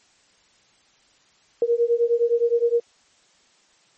sine beating tone pair, 466.2 / 475.9 Hz, A#4 / A#4, 0 / +36 cents, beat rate 9.7 Hz, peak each -20 dBFS, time 1.62-2.8 s, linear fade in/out 2 ms, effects white hiss -59 dBFS RMS until 3.97 s + MP3 32 kbps

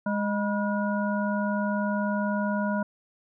harmonic tone with a mistuned harmonic, 206 Hz, G#3, 14 cents flat, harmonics 1 / 3 / 5 / 7, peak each -26 / -31 / -33 / -34 dBFS, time 0.06-2.83 s, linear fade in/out 5 ms, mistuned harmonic 5, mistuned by -97 cents, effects none

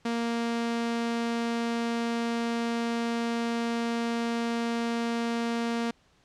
sawtooth tone, 233.1 Hz, A#3, in tune, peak -23 dBFS, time 0.05-5.91 s, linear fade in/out 5 ms, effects pink hiss -64 dBFS RMS until 6.24 s + low-pass 6000 Hz 12 dB/octave

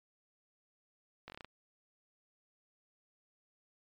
slowing click train, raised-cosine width 0.3 ms, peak -30 dBFS, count 7, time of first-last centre 1.28-1.446 s, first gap 19 ms, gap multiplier 1.15, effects MP3 96 kbps

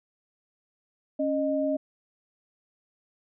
sine tone pair together, 276.1 / 616 Hz, C#4 / D#5, -7 / -17 cents, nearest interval octave + major second, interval 1390 cents, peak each -27 / -26 dBFS, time 1.19-1.77 s, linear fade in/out 10 ms, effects none

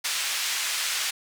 pink band-pass noise, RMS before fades -28 dBFS, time 0.04-1.11 s, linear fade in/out 10 ms, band 2000 to 9800 Hz, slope 12 dB/octave, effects none

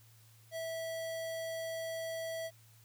square tone, 654 Hz, E5, 14 cents flat, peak -38 dBFS, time 0.51-2.51 s, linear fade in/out 50 ms, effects added 112 Hz sine -60 dBFS peak until 2.84 s + white hiss -65 dBFS RMS until 2.84 s

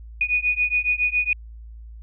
sine beating tone pair, 2467 / 2474.2 Hz, D#7 / D#7, -15 / -10 cents, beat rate 7.2 Hz, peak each -22 dBFS, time 0.21-1.33 s, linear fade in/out 2 ms, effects added 56 Hz sine -37 dBFS peak until 2.02 s

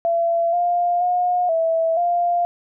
sine tone with pitch steps, 676 / 702 / 717 / 655 / 698 Hz, E5 / F5 / F5 / E5 / F5, +43 / +9 / +45 / -11 / -1 cents, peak -16 dBFS, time 0.05-2.45 s, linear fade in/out 0 ms, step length 480 ms, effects none

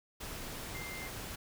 sine tone in noise, 2095 Hz, C7, 2 cents sharp, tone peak -44 dBFS, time 0.74-1.08 s, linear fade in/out 10 ms, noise pink, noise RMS -43 dBFS, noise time 0.2-1.36 s, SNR -4 dB, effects none

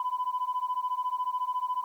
sine beating tone pair, 995 / 1009 Hz, B5 / B5, +13 / +37 cents, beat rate 14 Hz, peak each -30 dBFS, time 0-1.84 s, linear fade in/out 2 ms, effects tanh soft clip ceiling -22 dBFS + 10-bit

